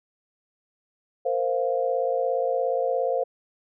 sine chord, Bb suspended second, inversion none, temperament equal, 466.2 / 523.3 / 698.5 Hz, Bb4 / C5 / F5, 0 / 0 / 0 cents, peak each -28 / -24 / -28 dBFS, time 1.25-3.24 s, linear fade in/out 10 ms, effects none

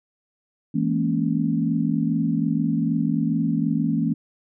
sine chord, A# half-diminished seventh, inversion second, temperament equal with one note detuned, 164.81 / 210.6 / 233.1 / 277.2 Hz, E3 / G#3 / A#3 / C#4, 0 / +24 / 0 / 0 cents, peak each -24 / -27 / -24 / -25 dBFS, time 0.74-4.14 s, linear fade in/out 10 ms, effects none

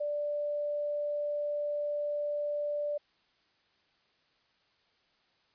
sine tone, 587.3 Hz, D5, in tune, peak -30 dBFS, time 0-2.98 s, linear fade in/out 10 ms, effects white hiss -70 dBFS RMS until 5.54 s + resampled to 11025 Hz

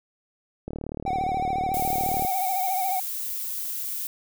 click train, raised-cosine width 2 ms, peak -19 dBFS, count 60, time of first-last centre 0.68-2.249 s, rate 37.6 Hz
triangle tone with vibrato, 755 Hz, F#5, 35 cents sharp, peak -22 dBFS, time 1.06-3 s, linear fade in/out 5 ms, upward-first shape sine, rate 14 Hz, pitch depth 68 cents each way
violet noise, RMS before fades -31 dBFS, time 1.74-4.07 s, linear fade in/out 0 ms
effects none

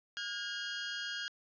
20% pulse tone pair together, 1430 / 1629.4 Hz, F6 / G#6, +41 / -33 cents, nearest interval major second, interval 226 cents, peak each -37 / -34 dBFS, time 0.17-1.28 s, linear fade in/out 0 ms, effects resampled to 16000 Hz

